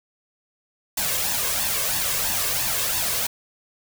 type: noise with flanger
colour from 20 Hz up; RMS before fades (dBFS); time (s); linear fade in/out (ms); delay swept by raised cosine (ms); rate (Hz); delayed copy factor
white; -24; 0.97-3.27; 5; 1.1 to 1.89; 3; +0.6
effects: none